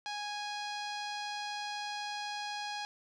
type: tone with low-pass filter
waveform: sawtooth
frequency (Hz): 828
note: G#5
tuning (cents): -5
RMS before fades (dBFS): -39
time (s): 0.06-2.85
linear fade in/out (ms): 0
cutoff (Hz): 4800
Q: 2.4
effects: none